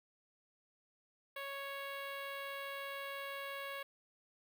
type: tone with notch filter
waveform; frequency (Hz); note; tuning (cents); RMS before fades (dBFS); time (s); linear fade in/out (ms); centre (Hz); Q
10% pulse; 554.4; C#5; 0; -44; 1.36-3.83; 5; 7300; 0.7
effects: none